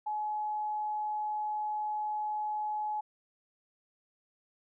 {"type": "tone", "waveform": "sine", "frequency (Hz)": 848, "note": "G#5", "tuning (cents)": 36, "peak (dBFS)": -31, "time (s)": [0.06, 3.01], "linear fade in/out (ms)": 10, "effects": []}